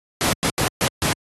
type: noise bursts at uneven times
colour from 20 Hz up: pink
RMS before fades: -20 dBFS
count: 5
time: 0.21-0.33 / 0.43-0.5 / 0.58-0.68 / 0.81-0.88 / 1.02-1.13 s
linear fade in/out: 0 ms
effects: high-pass 80 Hz 12 dB/octave + AAC 32 kbps